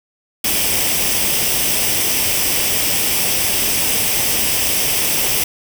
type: noise with comb filter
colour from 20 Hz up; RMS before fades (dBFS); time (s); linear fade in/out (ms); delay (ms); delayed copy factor
white; -17; 0.44-5.44; 5; 0.36; +0.55
effects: none